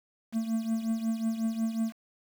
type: tone with tremolo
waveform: triangle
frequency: 224.6 Hz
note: A3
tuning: 36 cents sharp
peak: -22 dBFS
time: 0.32-1.93 s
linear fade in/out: 50 ms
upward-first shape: triangle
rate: 5.5 Hz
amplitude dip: 75%
effects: 8-bit